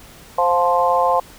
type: harmonic tone with a mistuned harmonic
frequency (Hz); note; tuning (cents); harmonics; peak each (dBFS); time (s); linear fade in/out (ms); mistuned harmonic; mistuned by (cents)
174.61; F3; 0; 3 / 4 / 5 / 6; -19 / -19 / -19 / -19; 0.38-1.2; 5; 4; +19
effects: pink hiss -43 dBFS RMS until 1.38 s